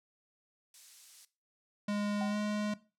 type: noise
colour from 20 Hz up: violet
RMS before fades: -45 dBFS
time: 0.74-1.25 s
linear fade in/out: 2 ms
type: tone with pitch glide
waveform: square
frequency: 206.2 to 209.4 Hz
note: G#3 to G#3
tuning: -12 to +15 cents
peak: -32 dBFS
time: 1.88-2.74 s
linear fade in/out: 5 ms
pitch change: +27 cents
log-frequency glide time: 2.29-2.36 s
type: tone with exponential decay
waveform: sine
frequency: 762 Hz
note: G5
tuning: 49 cents flat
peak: -35 dBFS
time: 2.21-2.45 s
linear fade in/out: 1 ms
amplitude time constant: 52 ms
effects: noise-tail reverb RT60 0.3 s tail -17 dB re dry + low-pass 7000 Hz 12 dB/octave